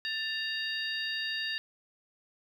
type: harmonic tone with a mistuned harmonic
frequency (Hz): 932.3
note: A#5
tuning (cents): 0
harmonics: 2 / 3 / 4 / 5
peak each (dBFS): -35 / -37 / -38 / -39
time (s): 0.05-1.58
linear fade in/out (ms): 0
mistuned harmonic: 2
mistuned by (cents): -88
effects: 10-bit